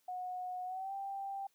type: tone with pitch glide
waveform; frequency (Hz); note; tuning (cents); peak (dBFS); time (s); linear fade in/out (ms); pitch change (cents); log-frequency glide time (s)
sine; 730 to 786.9; F#5 to G5; -24 to +6; -38; 0.08-1.47; 5; +130; 0.65-0.93
effects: white hiss -75 dBFS RMS until 1.54 s + high-pass 150 Hz 12 dB/octave